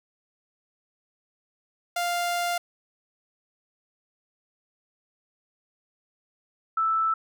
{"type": "tone pair in turn", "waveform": ["sawtooth", "sine"], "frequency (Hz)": [698.5, 1318.6], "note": ["F5", "E6"], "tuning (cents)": [0, 0], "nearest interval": "major seventh", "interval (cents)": 1100, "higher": "second", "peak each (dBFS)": -21, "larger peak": "neither", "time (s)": [[1.96, 2.58], [6.77, 7.14]], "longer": "first", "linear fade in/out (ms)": 5, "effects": []}